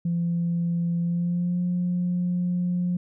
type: tone with pitch glide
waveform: sine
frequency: 170.8 to 177.85 Hz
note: F3 to F3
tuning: -38 to +32 cents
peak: -21 dBFS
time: 0.05-2.97 s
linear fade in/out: 5 ms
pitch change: +70 cents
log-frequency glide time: 1.01-1.61 s
effects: tanh soft clip ceiling -18 dBFS